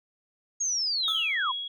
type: linear sweep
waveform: sine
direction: down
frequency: 6640 to 932.3 Hz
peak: -25 dBFS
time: 0.6-1.52 s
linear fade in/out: 10 ms
type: tone with tremolo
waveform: sine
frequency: 3322 Hz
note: G#7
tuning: in tune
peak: -29 dBFS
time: 1.03-1.68 s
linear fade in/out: 5 ms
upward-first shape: triangle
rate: 2.5 Hz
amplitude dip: 55%
type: tone with exponential decay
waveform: square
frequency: 1300 Hz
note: E6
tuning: 24 cents flat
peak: -32 dBFS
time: 1.08-1.5 s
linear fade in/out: 0 ms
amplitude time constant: 91 ms
effects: none